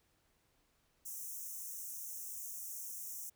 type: high-pass noise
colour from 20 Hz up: white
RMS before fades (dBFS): -45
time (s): 1.05-3.3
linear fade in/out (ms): 10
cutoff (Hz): 5700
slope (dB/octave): 96
effects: pink hiss -75 dBFS RMS until 3.35 s